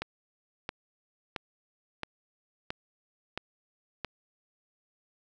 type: click train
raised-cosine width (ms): 0.3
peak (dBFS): -17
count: 7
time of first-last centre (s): 0.02-4.047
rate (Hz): 1.49
effects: none